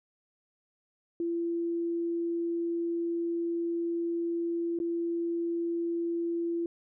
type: tone with dropouts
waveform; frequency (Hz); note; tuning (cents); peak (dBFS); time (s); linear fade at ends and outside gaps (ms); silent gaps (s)
sine; 338.8; E4; +48; -28; 1.2-6.66; 2; 4.789-4.8
effects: none